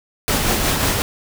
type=noise with tremolo; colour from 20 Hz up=pink; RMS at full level=-17 dBFS; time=0.28-1.02 s; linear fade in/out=0 ms; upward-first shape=sine; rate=5.5 Hz; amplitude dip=35%; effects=none